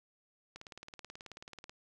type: click train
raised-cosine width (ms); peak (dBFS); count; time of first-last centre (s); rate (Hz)
0.2; -30; 22; 0.56-1.695; 18.5
effects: none